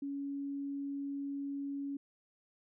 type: tone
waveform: sine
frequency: 280 Hz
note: C#4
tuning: 18 cents sharp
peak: -36 dBFS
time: 0.02-1.97 s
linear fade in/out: 5 ms
effects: none